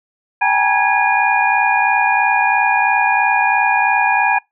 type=tone cluster; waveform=sine; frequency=780 / 843 / 952 / 1657 / 2435 Hz; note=G5 / G#5 / A#5 / G#6 / D#7; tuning=-9 / +26 / +36 / -4 / -38 cents; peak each=-18 dBFS; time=0.41-4.39 s; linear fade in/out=10 ms; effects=noise-tail reverb RT60 0.2 s tail -26 dB re dry